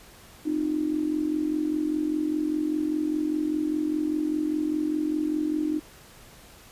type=tone with amplitude modulation; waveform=sine; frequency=305.6 Hz; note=D#4; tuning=31 cents flat; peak=-20 dBFS; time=0.45-5.8 s; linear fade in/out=20 ms; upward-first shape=sine; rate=45 Hz; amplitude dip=75%; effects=pink hiss -50 dBFS RMS until 6.71 s + resampled to 32000 Hz